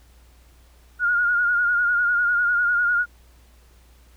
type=tone with vibrato; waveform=sine; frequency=1430 Hz; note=F6; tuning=41 cents sharp; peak=-17 dBFS; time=0.99-3.06 s; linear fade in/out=50 ms; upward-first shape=sine; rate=10 Hz; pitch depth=44 cents each way; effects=added 60 Hz sine -50 dBFS peak until 4.16 s + pink hiss -58 dBFS RMS until 4.16 s